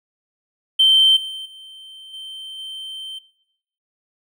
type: tone with level steps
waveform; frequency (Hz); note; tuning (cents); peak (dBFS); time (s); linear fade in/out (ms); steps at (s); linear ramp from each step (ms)
triangle; 3112; G7; -13; -7 / -27 / -36 / -30 / -28; 0.79-3.19; 10; 1.16 / 1.45 / 2.13 / 2.58; 10
effects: noise-tail reverb RT60 0.9 s tail -22 dB re dry + tanh soft clip ceiling -7 dBFS